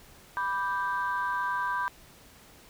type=chord; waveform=sine; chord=G major; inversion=first; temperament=equal; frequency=987.8 / 1174.7 / 1568 Hz; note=B5 / D6 / G6; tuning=0 / 0 / 0 cents; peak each=-29 / -34 / -31 dBFS; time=0.37-1.88 s; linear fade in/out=0 ms; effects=tanh soft clip ceiling -20 dBFS + pink hiss -54 dBFS RMS until 2.69 s